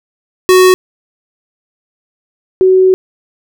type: tone pair in turn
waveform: square / sine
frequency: 370 / 374.7 Hz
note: F#4 / F#4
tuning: 0 / +22 cents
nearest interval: unison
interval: 22 cents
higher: second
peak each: -4 dBFS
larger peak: neither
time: 0.49-0.74 / 2.61-2.94 s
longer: second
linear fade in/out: 0 ms
effects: none